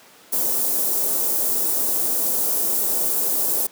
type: band-stop noise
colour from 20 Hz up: white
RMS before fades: -21 dBFS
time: 0.32-3.67 s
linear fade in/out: 10 ms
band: 560 to 10000 Hz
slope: 12 dB/octave
effects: pink hiss -48 dBFS RMS until 3.71 s + high-pass 300 Hz 12 dB/octave